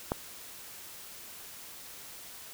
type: click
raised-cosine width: 1 ms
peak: -14 dBFS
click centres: 0.119 s
effects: white hiss -47 dBFS RMS until 2.53 s